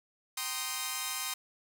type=chord; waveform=5% pulse; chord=C minor seventh; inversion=second; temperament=equal with one note detuned; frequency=776.8 / 932.3 / 1046.5 / 1244.5 Hz; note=G5 / Bb5 / C6 / Eb6; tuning=-16 / 0 / 0 / 0 cents; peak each=-30 / -31 / -25 / -26 dBFS; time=0.37-1.34 s; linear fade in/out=5 ms; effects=10-bit